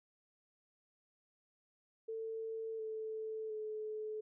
sine tone with pitch steps, 446.7 / 438.5 / 430.5 Hz, A4 / A4 / A4, +26 / -6 / -38 cents, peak -39 dBFS, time 2.08-4.21 s, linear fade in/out 10 ms, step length 710 ms, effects none

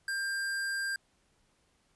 square tone, 1593 Hz, G6, 27 cents sharp, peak -32 dBFS, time 0.08-0.96 s, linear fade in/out 2 ms, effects pink hiss -71 dBFS RMS until 1.95 s + resampled to 24000 Hz

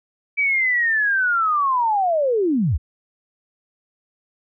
sine linear sweep, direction down, 2309 to 51.91 Hz, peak -16 dBFS, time 0.37-2.78 s, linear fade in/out 20 ms, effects none

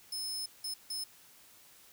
sawtooth tone bursts at uneven times, 5210 Hz, E8, 21 cents flat, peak -33 dBFS, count 3, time 0.12-0.46 / 0.64-0.74 / 0.9-1.04 s, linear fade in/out 5 ms, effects white hiss -59 dBFS RMS until 1.92 s

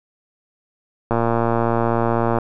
click train, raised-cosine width 1 ms, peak -5 dBFS, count 149, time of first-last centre 1.11-2.386 s, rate 116 Hz, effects none

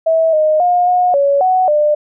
sine tone with pitch steps, 649 / 618 / 713 / 722 / 562 / 743 / 598 Hz, E5 / D#5 / F5 / F#5 / C#5 / F#5 / D5, -27 / -12 / +36 / -43 / +24 / +7 / +31 cents, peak -9 dBFS, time 0.06-1.95 s, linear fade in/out 10 ms, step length 270 ms, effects none

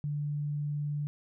sine tone, 146.83 Hz, D3, in tune, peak -30 dBFS, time 0.04-1.07 s, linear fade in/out 0 ms, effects none

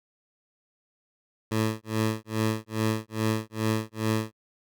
15% pulse tone with tremolo, 110 Hz, A2, in tune, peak -16 dBFS, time 1.51-4.33 s, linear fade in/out 10 ms, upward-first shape sine, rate 2.4 Hz, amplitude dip 100%, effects none

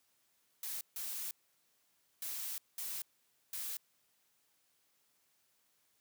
blue noise bursts at uneven times, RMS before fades -41 dBFS, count 5, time 0.63-0.81 / 0.96-1.31 / 2.22-2.58 / 2.78-3.02 / 3.53-3.77 s, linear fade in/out 2 ms, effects white hiss -75 dBFS RMS until 6 s + high-pass 80 Hz 12 dB/octave

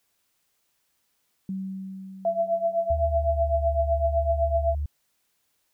sine tone with exponential decay, 191 Hz, G3, 45 cents flat, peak -27 dBFS, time 1.49-3.84 s, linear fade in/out 2 ms, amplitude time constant 510 ms
sine tone with tremolo, 672 Hz, E5, 33 cents sharp, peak -18 dBFS, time 2.25-4.75 s, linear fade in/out 2 ms, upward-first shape triangle, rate 7.9 Hz, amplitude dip 90%
sine tone with pitch glide, 75.8 to 73.09 Hz, D#2 to D2, -45 to -8 cents, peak -25 dBFS, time 2.9-4.86 s, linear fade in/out 5 ms, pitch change -63 cents, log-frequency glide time 3.04-3.4 s
effects white hiss -72 dBFS RMS until 5.73 s

